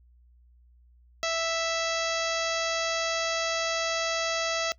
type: harmonic tone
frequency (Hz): 659.3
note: E5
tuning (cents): 0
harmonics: 1 / 2 / 3 / 4 / 5 / 6 / 7 / 8 / 9 / 10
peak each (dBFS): -30 / -33 / -35 / -36 / -37 / -38 / -38 / -39 / -40 / -40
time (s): 1.23-4.72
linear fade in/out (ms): 0
effects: noise-tail reverb RT60 0.1 s tail -21 dB re dry + added 60 Hz sine -55 dBFS peak until 4.78 s